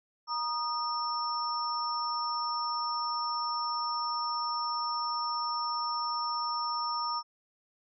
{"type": "tone cluster", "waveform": "sine", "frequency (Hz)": [947, 1232, 5410], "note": ["A#5", "D#6", "E8"], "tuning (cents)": [27, -17, 44], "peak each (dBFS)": [-34, -33, -36], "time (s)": [0.27, 7.23], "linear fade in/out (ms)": 50, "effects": []}